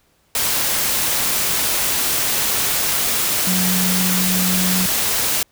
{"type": "tone in noise", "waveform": "sine", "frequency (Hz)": 183.9, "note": "F#3", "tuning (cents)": -10, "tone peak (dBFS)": -19, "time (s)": [3.47, 4.86], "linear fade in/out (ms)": 2, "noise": "white", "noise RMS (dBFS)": -19, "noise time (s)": [0.35, 5.43], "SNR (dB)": -3, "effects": ["pink hiss -60 dBFS RMS until 5.51 s"]}